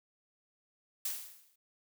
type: noise with exponential decay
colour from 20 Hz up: blue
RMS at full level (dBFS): -33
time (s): 1.05-1.56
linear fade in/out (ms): 5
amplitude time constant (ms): 110
effects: none